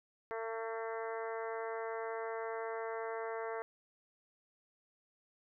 harmonic tone, 225.5 Hz, A3, 43 cents sharp, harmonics 2 / 3 / 4 / 5 / 6 / 7 / 8 / 9, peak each -40 / -44 / -46 / -48 / -50 / -51 / -52 / -53 dBFS, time 0.31-3.62 s, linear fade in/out 0 ms, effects none

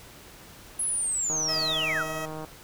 sine linear sweep, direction down, 10790 to 1258 Hz, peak -25 dBFS, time 0.79-2.03 s, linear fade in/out 5 ms
click train, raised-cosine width 1 ms, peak -24 dBFS, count 180, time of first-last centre 1.3-2.447 s, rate 156 Hz
15% pulse tone, 639 Hz, D#5, 46 cents sharp, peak -26 dBFS, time 1.48-2.26 s, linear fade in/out 10 ms
effects pink hiss -48 dBFS RMS until 2.63 s

